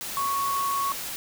sine tone in noise, 1108.7 Hz, C#6, in tune, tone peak -24 dBFS, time 0.17-0.92 s, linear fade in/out 0 ms, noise white, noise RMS -34 dBFS, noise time 0.01-1.16 s, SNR +7 dB, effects none

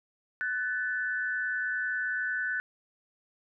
sine tone pair together, 1497 / 1746.4 Hz, F#6 / A6, +20 / -13 cents, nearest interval minor third, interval 267 cents, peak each -30 / -33 dBFS, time 0.41-2.6 s, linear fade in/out 0 ms, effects none

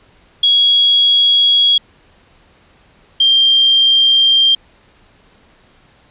sine tone pair in turn, 3322 / 3181 Hz, G#7 / G7, 0 / +25 cents, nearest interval minor second, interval 75 cents, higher first, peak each -7 dBFS, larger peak neither, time 0.43-1.78 / 3.2-4.55 s, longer neither, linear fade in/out 5 ms, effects pink hiss -50 dBFS RMS until 6.1 s + resampled to 8000 Hz

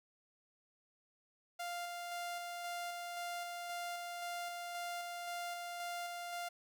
sawtooth tone with tremolo, 698 Hz, F5, 1 cent flat, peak -36 dBFS, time 1.59-6.49 s, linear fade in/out 10 ms, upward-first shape square, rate 1.9 Hz, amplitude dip 25%, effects none

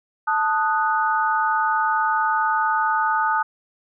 sine chord, D# diminished, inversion second, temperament equal, 880 / 1244.5 / 1480 Hz, A5 / D#6 / F#6, 0 / 0 / 0 cents, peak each -21 / -22 / -24 dBFS, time 0.27-3.43 s, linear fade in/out 10 ms, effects none

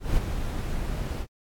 brown noise with ADSR envelope, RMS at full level -22 dBFS, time 0-1.27 s, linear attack 170 ms, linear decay 18 ms, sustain -7 dB, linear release 66 ms, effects AAC 64 kbps

